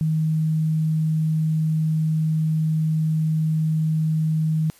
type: tone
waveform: sine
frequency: 157.5 Hz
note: D#3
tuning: 21 cents sharp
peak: -18 dBFS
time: 0.01-4.7 s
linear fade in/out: 0 ms
effects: white hiss -53 dBFS RMS until 4.79 s + resampled to 32000 Hz